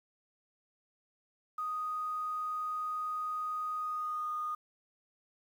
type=tone with pitch glide; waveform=sine; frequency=1244.5 to 1229.5 Hz; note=D#6 to D#6; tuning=0 to -21 cents; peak=-33 dBFS; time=1.58-4.55 s; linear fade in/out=5 ms; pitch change=-21 cents; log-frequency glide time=3.77-4.3 s; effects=10-bit